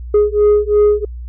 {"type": "beating tone pair", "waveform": "sine", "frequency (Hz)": [415.3, 418.2], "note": ["G#4", "G#4"], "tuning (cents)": [0, 12], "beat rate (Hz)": 2.9, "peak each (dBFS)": -10, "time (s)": [0.14, 1.05], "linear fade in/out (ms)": 5, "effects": ["tanh soft clip ceiling -6 dBFS", "added 60 Hz sine -25 dBFS peak until 1.28 s"]}